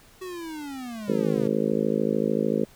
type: linear sweep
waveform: square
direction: down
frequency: 377.1 to 123.1 Hz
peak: -34 dBFS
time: 0.21-1.48 s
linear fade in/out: 10 ms
type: harmonic tone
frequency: 53.4 Hz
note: G#1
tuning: 49 cents sharp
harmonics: 3 / 4 / 5 / 6 / 7 / 8 / 9 / 10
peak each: -33 / -27 / -30 / -32 / -30 / -29 / -29 / -33 dBFS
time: 1.08-2.65 s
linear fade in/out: 5 ms
effects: pink hiss -54 dBFS RMS until 2.75 s